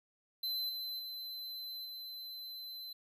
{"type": "tone with level steps", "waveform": "square", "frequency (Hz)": 4054, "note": "B7", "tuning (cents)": 45, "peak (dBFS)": [-35, -39, -42, -44], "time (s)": [0.43, 2.93], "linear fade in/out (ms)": 5, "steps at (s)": [0.69, 0.99, 1.85], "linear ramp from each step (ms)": 5, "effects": []}